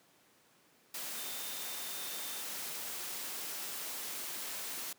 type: tone in noise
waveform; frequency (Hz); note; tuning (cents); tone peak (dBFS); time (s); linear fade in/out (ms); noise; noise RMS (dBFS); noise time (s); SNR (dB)
sine; 3611; A7; +44; -49; 1.17-2.42; 5; white; -41; 0.94-4.93; -11
effects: pink hiss -66 dBFS RMS until 4.98 s + high-pass 200 Hz 12 dB/octave